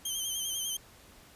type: tone with vibrato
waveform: 15% pulse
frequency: 3136 Hz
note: G7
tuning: in tune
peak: -25 dBFS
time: 0.05-0.77 s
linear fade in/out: 5 ms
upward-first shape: sine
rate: 10 Hz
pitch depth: 49 cents each way
effects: pink hiss -56 dBFS RMS until 1.35 s + resampled to 32000 Hz